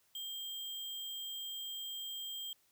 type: tone with sample-and-hold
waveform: sine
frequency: 3194 Hz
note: G7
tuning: 32 cents sharp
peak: -40 dBFS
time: 0.15-2.53 s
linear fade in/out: 2 ms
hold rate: 11025 Hz
effects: white hiss -72 dBFS RMS until 2.71 s